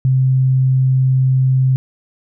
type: tone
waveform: sine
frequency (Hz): 130.81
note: C3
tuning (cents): 0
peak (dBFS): -10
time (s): 0.05-1.76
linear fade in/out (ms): 0
effects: none